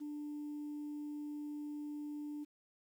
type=tone; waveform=sine; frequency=295.8 Hz; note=D4; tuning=13 cents sharp; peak=-39 dBFS; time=0-2.45 s; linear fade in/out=20 ms; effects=tanh soft clip ceiling -38 dBFS + 11-bit